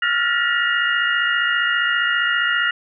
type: tone cluster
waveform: sine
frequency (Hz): 1364 / 1419 / 1776 / 1916 / 2843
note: F6 / F6 / A6 / A#6 / F7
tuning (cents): -41 / +27 / +16 / +47 / +30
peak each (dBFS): -26 / -20 / -26 / -22 / -24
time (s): 0.02-2.71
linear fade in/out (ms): 5
effects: none